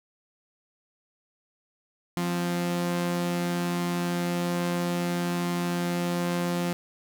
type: tone pair together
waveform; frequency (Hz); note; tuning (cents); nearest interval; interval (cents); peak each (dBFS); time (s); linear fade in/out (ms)
sawtooth; 174.6 / 261.6; F3 / C4; 0 / 0; perfect fifth; 700; -22 / -32; 2.17-6.73; 0
effects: none